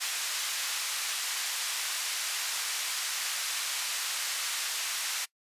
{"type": "band-pass noise", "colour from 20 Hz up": "white", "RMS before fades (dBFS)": -33, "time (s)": [0, 5.26], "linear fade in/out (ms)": 20, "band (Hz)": [1200, 7800], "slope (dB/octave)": 12, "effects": ["noise-tail reverb RT60 0.1 s tail -22 dB re dry", "resampled to 32000 Hz"]}